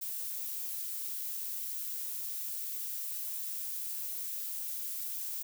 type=noise; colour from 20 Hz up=violet; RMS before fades=-38 dBFS; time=0.01-5.43 s; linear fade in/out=10 ms; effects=none